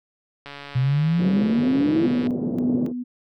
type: click train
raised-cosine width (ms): 0.3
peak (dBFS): -21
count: 258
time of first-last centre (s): 0.46-2.27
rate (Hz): 142
type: exponential sweep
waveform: sine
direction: up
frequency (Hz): 123.47 to 346.7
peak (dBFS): -17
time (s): 0.75-2.07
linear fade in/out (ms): 10
type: band-pass noise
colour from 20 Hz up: pink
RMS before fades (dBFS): -28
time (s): 1.17-2.93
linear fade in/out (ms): 50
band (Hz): 140 to 490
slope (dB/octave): 24
type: tone with tremolo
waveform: sine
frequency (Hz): 246.9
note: B3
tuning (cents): 0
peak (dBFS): -19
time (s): 2.03-3.04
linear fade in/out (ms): 20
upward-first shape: square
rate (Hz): 1.8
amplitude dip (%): 55
effects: none